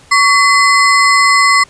square ring-modulated tone, 1575 Hz, G6, 8 cents sharp, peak -4 dBFS, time 0.11-1.64 s, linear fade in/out 10 ms, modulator 454 Hz, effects pink hiss -43 dBFS RMS until 1.69 s + resampled to 22050 Hz

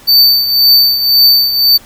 square tone with tremolo, 4566 Hz, D8, 50 cents flat, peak -3 dBFS, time 0.07-1.78 s, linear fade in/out 20 ms, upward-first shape triangle, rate 1.9 Hz, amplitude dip 70%, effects pink hiss -39 dBFS RMS until 1.85 s

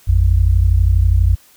sine tone pair together, 55 / 87.31 Hz, A1 / F2, 0 / 0 cents, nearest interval minor sixth, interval 800 cents, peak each -12 dBFS, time 0.07-1.36 s, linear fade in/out 20 ms, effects white hiss -49 dBFS RMS until 1.56 s

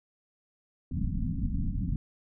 pink low-pass noise, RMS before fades -30 dBFS, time 0.91-1.96 s, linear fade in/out 2 ms, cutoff 270 Hz, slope 96 dB/octave, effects none

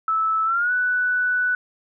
sine tone with pitch glide, 1309 to 1486.4 Hz, E6 to F#6, -13 to +7 cents, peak -18 dBFS, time 0.08-1.55 s, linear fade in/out 2 ms, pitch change +220 cents, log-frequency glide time 0.45-0.72 s, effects none

